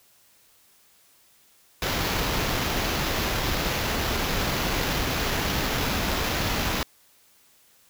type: noise with sample-and-hold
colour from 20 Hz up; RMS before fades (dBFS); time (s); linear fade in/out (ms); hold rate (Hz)
pink; -26; 1.82-6.83; 2; 8820
effects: white hiss -59 dBFS RMS until 7.89 s